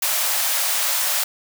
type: high-pass noise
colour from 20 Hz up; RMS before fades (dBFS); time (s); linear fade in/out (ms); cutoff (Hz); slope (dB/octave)
white; -21; 0.02-1.24; 5; 530; 96
effects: none